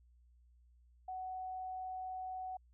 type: tone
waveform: sine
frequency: 746 Hz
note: F#5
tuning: 14 cents sharp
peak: -40 dBFS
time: 1.08-2.57 s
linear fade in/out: 5 ms
effects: added 60 Hz sine -63 dBFS peak until 2.73 s